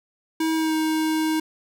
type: tone with pitch glide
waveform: square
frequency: 320.5 to 315 Hz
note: E4 to D#4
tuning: -49 to +21 cents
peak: -21 dBFS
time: 0.4-1.4 s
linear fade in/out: 5 ms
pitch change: -30 cents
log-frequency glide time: 0.55-0.74 s
effects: none